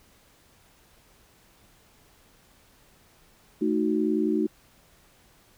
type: chord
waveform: sine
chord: D# diminished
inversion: second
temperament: equal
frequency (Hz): 220 / 311.1 / 370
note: A3 / D#4 / F#4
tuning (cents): 0 / 0 / 0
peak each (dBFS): -27 / -25 / -27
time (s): 3.61-4.47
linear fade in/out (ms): 10
effects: pink hiss -59 dBFS RMS until 5.57 s